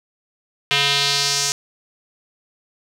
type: tone with band-pass filter sweep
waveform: square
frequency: 141.5 Hz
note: C#3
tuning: 36 cents sharp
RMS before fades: -19 dBFS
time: 0.71-1.52 s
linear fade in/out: 0 ms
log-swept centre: 3000 to 6300 Hz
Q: 2.3
effects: 7-bit